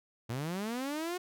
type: linear sweep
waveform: sawtooth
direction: up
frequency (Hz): 109.9 to 367.4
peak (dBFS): -30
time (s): 0.29-1.18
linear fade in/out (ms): 10
effects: none